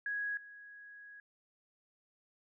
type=tone with level steps; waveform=sine; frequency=1661.2 Hz; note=G#6; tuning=in tune; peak=-34 / -50 dBFS; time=0.06-1.2 s; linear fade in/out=2 ms; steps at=0.37 s; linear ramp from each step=2 ms; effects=none